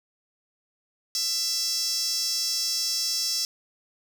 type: tone with high-pass filter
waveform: sawtooth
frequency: 667 Hz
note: E5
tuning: 20 cents sharp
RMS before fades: -27 dBFS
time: 1.15-3.45 s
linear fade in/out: 0 ms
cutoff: 5300 Hz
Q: 6
effects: none